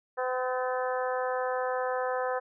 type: harmonic tone with a mistuned harmonic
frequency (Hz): 254.6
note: C4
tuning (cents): -47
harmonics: 2 / 3 / 4 / 5 / 6 / 7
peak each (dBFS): -30 / -34 / -36 / -38 / -40 / -41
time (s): 0.17-2.4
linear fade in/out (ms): 20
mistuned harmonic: 7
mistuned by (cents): -32
effects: none